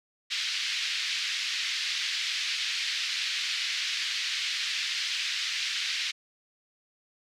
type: band-pass noise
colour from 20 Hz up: white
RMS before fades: -31 dBFS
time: 0.3-6.12 s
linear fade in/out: 20 ms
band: 1900 to 4700 Hz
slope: 24 dB/octave
effects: none